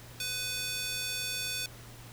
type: tone with high-pass filter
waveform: square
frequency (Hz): 500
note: B4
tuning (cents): +21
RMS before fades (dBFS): -35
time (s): 0.2-1.66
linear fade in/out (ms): 2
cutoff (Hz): 3100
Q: 1.1
effects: added 118 Hz sine -50 dBFS peak until 2.12 s + pink hiss -51 dBFS RMS until 2.12 s